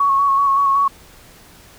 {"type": "tone with vibrato", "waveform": "sine", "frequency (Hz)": 1108.7, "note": "C#6", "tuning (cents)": 0, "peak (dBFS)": -12, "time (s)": [0, 0.88], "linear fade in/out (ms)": 5, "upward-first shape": "square", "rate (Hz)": 5.3, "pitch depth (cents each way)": 22, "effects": ["pink hiss -45 dBFS RMS until 1.78 s"]}